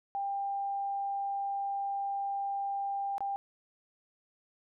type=tone with dropouts; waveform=sine; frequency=795 Hz; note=G5; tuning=24 cents sharp; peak=-31 dBFS; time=0.15-3.36 s; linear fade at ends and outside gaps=0 ms; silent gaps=3.181-3.206 s; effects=none